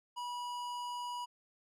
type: tone with tanh clipping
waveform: sine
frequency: 973 Hz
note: B5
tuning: 26 cents flat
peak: -40 dBFS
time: 0.16-1.26 s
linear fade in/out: 20 ms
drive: 17 dB
effects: none